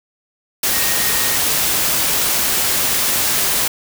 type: tone in noise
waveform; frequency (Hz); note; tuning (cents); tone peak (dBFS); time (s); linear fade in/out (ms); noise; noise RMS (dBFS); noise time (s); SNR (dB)
sine; 1864.7; A#6; 0; -27; 0.73-1.37; 5; white; -17; 0.63-3.68; -13
effects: none